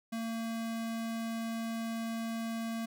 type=tone; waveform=square; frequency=227.3 Hz; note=A#3; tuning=43 cents flat; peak=-35 dBFS; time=0.12-2.86 s; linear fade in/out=10 ms; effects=none